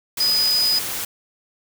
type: tone in noise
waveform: sine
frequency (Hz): 4978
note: D#8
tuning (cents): 0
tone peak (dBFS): -16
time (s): 0.2-0.79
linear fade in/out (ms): 5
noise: white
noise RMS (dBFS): -27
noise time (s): 0.17-1.05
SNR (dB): +8
effects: none